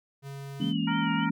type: tone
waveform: square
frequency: 138.59 Hz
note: C#3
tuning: in tune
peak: -38 dBFS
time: 0.22-0.74 s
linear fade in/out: 50 ms
type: tone with vibrato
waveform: sine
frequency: 2960 Hz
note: F#7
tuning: in tune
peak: -37 dBFS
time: 0.6-1.26 s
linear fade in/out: 20 ms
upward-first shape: sine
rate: 3.3 Hz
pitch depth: 79 cents each way
type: chord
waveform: sine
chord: A# half-diminished seventh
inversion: second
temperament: equal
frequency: 164.81 / 207.7 / 233.1 / 277.2 Hz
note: E3 / G#3 / A#3 / C#4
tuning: 0 / 0 / 0 / 0 cents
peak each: -31 dBFS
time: 0.6-1.31 s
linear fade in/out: 5 ms
type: harmonic tone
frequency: 466.2 Hz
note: A#4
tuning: in tune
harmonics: 2 / 3 / 4 / 5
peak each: -32 / -34 / -39 / -39 dBFS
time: 0.87-1.3 s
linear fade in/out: 10 ms
effects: none